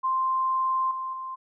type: tone with level steps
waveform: sine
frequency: 1046.5 Hz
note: C6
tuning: in tune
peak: -22 / -29 / -32 dBFS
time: 0.03-1.36 s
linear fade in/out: 20 ms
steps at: 0.91 / 1.13 s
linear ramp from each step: 2 ms
effects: none